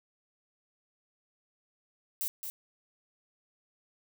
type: noise with echo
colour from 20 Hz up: violet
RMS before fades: -33 dBFS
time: 2.21-2.28 s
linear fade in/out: 0 ms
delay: 220 ms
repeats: 1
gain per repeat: -6 dB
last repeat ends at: 2.5 s
effects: none